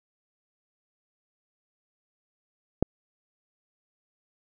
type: click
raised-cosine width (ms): 2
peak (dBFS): -7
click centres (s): 2.826
effects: none